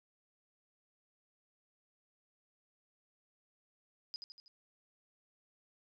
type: tone with echo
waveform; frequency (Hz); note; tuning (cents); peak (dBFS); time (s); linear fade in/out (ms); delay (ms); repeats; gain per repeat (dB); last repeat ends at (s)
sine; 4978; D#8; 0; -39; 4.14-4.16; 0; 80; 4; -5; 4.48
effects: none